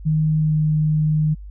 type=tone with pitch glide; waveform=sine; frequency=155.56 to 153.95 Hz; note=D#3 to D#3; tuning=0 to -18 cents; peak=-15 dBFS; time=0.05-1.35 s; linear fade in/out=20 ms; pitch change=-18 cents; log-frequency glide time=0.37-0.58 s; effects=added 50 Hz sine -33 dBFS peak until 1.5 s